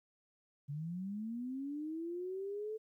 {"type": "linear sweep", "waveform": "sine", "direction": "up", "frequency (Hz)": [138.59, 440.9], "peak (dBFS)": -38, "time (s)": [0.68, 2.78], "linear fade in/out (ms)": 20, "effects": ["13-bit"]}